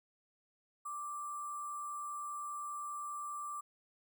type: tone with sample-and-hold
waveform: sine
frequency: 1175 Hz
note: D6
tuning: 1 cent sharp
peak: -39 dBFS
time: 0.85-3.61 s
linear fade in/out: 10 ms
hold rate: 8820 Hz
effects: none